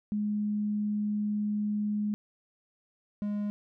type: tone pair in turn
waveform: sine / triangle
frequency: 209 / 206.6 Hz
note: G#3 / G#3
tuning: +11 / -9 cents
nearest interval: unison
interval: 20 cents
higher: first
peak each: -27 dBFS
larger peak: neither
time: 0.12-2.14 / 3.22-3.5 s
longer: first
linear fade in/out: 0 ms
effects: none